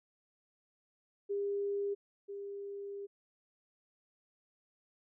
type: tone pair in turn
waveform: sine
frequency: 402.5 / 400.9 Hz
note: G4 / G4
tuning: +46 / +39 cents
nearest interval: unison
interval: 7 cents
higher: first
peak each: -32 / -40 dBFS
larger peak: first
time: 1.29-1.95 / 2.28-3.07 s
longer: second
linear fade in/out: 20 ms
effects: none